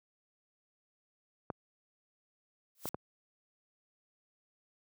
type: clicks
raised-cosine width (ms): 1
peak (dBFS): -22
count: 3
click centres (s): 1.502 / 2.856 / 2.945
type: noise with exponential growth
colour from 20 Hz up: blue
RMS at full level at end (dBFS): -36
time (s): 2.75-2.89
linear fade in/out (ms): 1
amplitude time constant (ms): 29
effects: high-pass 100 Hz 12 dB/octave